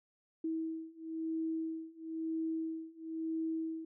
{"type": "beating tone pair", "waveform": "sine", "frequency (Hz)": [322.3, 323.3], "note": ["E4", "E4"], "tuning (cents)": [-39, -34], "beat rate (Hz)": 1, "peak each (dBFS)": [-39, -38], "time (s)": [0.44, 3.85], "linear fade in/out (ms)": 5, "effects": []}